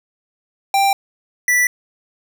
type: tone pair in turn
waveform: square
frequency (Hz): 788 / 1966.8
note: G5 / B6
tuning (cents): +9 / -8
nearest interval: octave + major third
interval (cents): 1583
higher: second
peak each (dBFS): -13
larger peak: neither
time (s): 0.74-0.93 / 1.48-1.67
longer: neither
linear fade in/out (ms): 2
effects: none